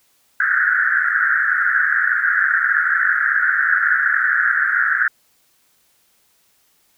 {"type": "band-pass noise", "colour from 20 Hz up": "pink", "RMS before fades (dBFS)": -17, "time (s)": [0.4, 5.08], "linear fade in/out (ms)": 5, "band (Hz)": [1400, 1800], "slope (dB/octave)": 96, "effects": ["white hiss -60 dBFS RMS until 6.97 s"]}